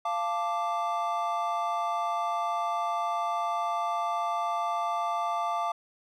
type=chord; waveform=triangle; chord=D minor; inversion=first; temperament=equal with one note detuned; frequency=692.8 / 880 / 1174.7 Hz; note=F5 / A5 / D6; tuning=-14 / 0 / 0 cents; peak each=-29 / -31 / -29 dBFS; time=0.05-5.72 s; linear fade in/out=5 ms; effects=none